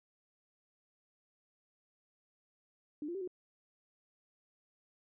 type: tone with pitch steps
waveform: sine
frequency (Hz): 297.6 / 345.9 / 388.9 / 363.5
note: D4 / F4 / G4 / F#4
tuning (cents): +23 / -17 / -14 / -31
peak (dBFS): -37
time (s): 3.02-3.276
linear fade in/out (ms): 2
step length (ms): 64
effects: none